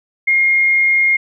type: tone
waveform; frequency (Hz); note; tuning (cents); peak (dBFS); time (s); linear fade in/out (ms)
sine; 2135; C7; +34; -10; 0.27-1.17; 10
effects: none